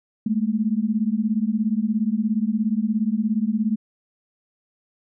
sine beating tone pair, 208.2 / 225.2 Hz, G#3 / A3, +5 / +40 cents, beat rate 17 Hz, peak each -22 dBFS, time 0.26-3.76 s, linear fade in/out 5 ms, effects none

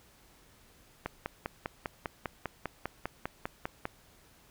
click train, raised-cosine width 0.5 ms, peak -18 dBFS, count 15, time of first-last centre 1.06-3.854 s, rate 5.01 Hz, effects pink hiss -61 dBFS RMS until 4.5 s

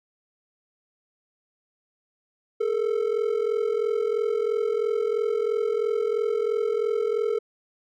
triangle ring-modulated tone, 441 Hz, A4, 4 cents sharp, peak -17 dBFS, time 2.6-7.39 s, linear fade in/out 10 ms, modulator 21.5 Hz, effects none

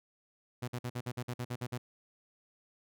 sawtooth tone bursts, 122.7 Hz, B2, 11 cents flat, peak -31 dBFS, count 11, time 0.62-1.78 s, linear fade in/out 10 ms, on 60 ms, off 50 ms, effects none

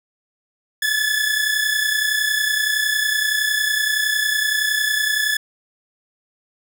sawtooth tone pair together, 1706.2 / 1737 Hz, G#6 / A6, +46 / -23 cents, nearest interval unison, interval 31 cents, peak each -17 dBFS, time 0.82-5.37 s, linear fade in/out 5 ms, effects none

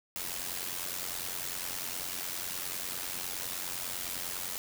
white noise with amplitude modulation, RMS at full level -34 dBFS, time 0.16-4.58 s, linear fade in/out 0 ms, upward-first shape sine, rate 89.9 Hz, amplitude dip 70%, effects none

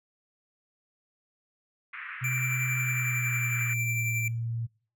pink band-pass noise, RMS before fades -40 dBFS, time 1.93-3.74 s, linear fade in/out 5 ms, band 1300 to 2400 Hz, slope 48 dB/octave
sine tone with pitch glide, 127.6 to 115.67 Hz, C3 to A#2, -43 to -13 cents, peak -29 dBFS, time 2.21-4.67 s, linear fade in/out 20 ms, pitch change -170 cents, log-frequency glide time 2.74-4.19 s
square tone with tremolo, 2349 Hz, D7, in tune, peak -29 dBFS, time 2.24-4.28 s, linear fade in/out 2 ms, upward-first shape triangle, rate 11 Hz, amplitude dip 40%
effects noise-tail reverb RT60 0.4 s tail -23 dB re dry

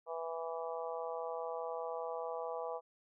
harmonic tone, 164.81 Hz, E3, in tune, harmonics 3 / 4 / 5 / 6 / 7, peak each -41 / -43 / -45 / -47 / -48 dBFS, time 0.06-2.81 s, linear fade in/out 50 ms, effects none

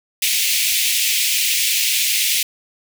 pink high-pass noise, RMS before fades -18 dBFS, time 0.22-2.43 s, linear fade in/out 5 ms, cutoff 2200 Hz, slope 48 dB/octave, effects none

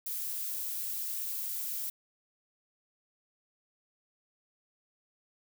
violet noise, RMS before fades -36 dBFS, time 0.06-1.9 s, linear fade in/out 5 ms, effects none

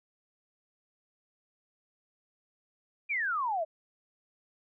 sine exponential sweep, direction down, 2462 to 610 Hz, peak -28 dBFS, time 3.09-3.65 s, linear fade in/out 20 ms, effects none

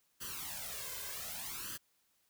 white noise with flanger, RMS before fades -43 dBFS, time 0.2-1.78 s, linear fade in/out 20 ms, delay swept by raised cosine 0.65 to 1.95 ms, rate 0.65 Hz, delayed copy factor +0.85, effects white hiss -75 dBFS RMS until 2.29 s

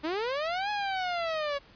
sawtooth linear two-way sweep, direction up then down, 293.7 to 841 to 556 Hz, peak -25 dBFS, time 0.03-1.59 s, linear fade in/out 20 ms, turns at 0.7 s, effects pink hiss -56 dBFS RMS until 1.75 s + resampled to 11025 Hz

